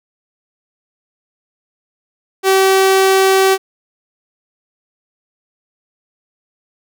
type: tone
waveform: sawtooth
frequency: 383.6 Hz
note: G4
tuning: 37 cents flat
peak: -5 dBFS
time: 2.43-3.58 s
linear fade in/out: 50 ms
effects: none